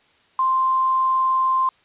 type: tone with quantisation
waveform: sine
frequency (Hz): 1046.5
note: C6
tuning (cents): 0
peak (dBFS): -16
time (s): 0.39-1.69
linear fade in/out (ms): 2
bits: 6
effects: white hiss -58 dBFS RMS until 1.84 s + resampled to 8000 Hz